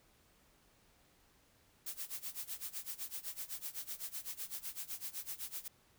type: noise with tremolo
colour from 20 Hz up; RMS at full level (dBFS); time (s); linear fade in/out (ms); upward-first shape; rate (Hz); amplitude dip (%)
blue; -41; 1.86-5.68; 5; sine; 7.9; 90
effects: pink hiss -69 dBFS RMS until 5.98 s